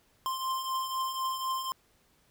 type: beating tone pair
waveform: square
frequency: 1045 / 1049 Hz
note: C6 / C6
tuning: -2 / +4 cents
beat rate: 4 Hz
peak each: -39 / -32 dBFS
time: 0.26-1.72 s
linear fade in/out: 0 ms
effects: pink hiss -67 dBFS RMS until 2.3 s